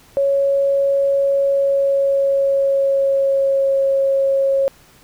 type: tone with pitch glide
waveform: sine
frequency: 554.4 to 545.2 Hz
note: C#5 to C#5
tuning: 0 to -29 cents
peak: -13 dBFS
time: 0.17-4.68 s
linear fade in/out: 0 ms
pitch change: -29 cents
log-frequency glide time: 1.47-3.77 s
effects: pink hiss -49 dBFS RMS until 5.03 s